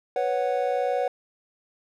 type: chord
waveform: triangle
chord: B suspended second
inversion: none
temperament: equal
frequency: 493.9 / 554.4 / 740 Hz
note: B4 / C#5 / F#5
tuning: 0 / 0 / 0 cents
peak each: -25 dBFS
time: 0.16-1.08 s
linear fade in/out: 2 ms
effects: none